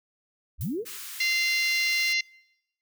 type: linear sweep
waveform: sine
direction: up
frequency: 35.81 to 503 Hz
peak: -27 dBFS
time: 0.58-0.85 s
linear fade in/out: 50 ms
type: noise with exponential decay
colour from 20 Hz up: violet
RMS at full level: -37 dBFS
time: 0.61-0.88 s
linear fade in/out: 0 ms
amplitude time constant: 57 ms
type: high-pass noise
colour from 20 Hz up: white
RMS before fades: -39 dBFS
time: 0.85-2.14 s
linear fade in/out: 20 ms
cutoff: 1200 Hz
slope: 24 dB/octave
type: harmonic tone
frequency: 693 Hz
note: F5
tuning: 14 cents flat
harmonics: 3 / 4 / 5 / 6 / 7 / 8 / 9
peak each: -25 / -31 / -40 / -30 / -37 / -36 / -40 dBFS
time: 1.2-2.21 s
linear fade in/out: 5 ms
effects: noise-tail reverb RT60 0.9 s tail -25 dB re dry